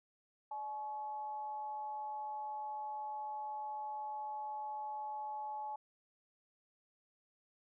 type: tone with amplitude modulation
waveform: sine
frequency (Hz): 852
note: G#5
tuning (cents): +44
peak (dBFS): -37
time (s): 0.51-5.76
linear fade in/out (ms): 5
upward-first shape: sine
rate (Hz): 254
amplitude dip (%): 50
effects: none